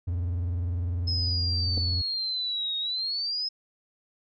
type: tone with vibrato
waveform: triangle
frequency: 87.4 Hz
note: F2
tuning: 2 cents sharp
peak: -24 dBFS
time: 0.07-2.02 s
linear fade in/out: 10 ms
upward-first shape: sine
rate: 20 Hz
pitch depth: 140 cents each way
type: exponential two-way sweep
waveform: sine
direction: down then up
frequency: 5160 to 3729 to 5160 Hz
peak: -27 dBFS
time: 1.07-3.49 s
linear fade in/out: 10 ms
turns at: 2.78 s
type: clicks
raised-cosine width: 2 ms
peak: -25 / -23 dBFS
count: 2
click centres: 1.775 / 1.779 s
effects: none